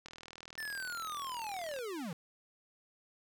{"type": "click train", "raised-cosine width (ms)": 0.2, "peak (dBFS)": -30, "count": 71, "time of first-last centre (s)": [0.06, 1.788], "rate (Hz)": 40.5}
{"type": "linear sweep", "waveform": "square", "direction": "down", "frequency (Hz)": [1794, 149], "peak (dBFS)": -39, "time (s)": [0.58, 2.13], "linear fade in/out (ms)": 2}
{"effects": []}